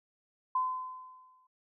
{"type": "tone with exponential decay", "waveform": "sine", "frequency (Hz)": 1023, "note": "C6", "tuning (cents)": -39, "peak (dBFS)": -25, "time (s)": [0.55, 1.47], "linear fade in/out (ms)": 5, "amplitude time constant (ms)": 200, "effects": []}